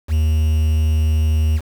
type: tone with quantisation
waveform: triangle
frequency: 77.78 Hz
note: D#2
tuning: in tune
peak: -11 dBFS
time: 0.08-1.61 s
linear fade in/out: 50 ms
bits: 6
effects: none